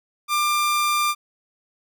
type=tone; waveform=sawtooth; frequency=1192 Hz; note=D6; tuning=25 cents sharp; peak=-15 dBFS; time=0.28-1.15 s; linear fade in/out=50 ms; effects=none